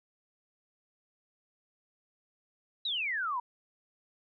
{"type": "exponential sweep", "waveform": "sine", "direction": "down", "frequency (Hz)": [4000, 932.3], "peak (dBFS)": -30, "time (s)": [2.85, 3.4], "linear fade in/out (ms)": 5, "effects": []}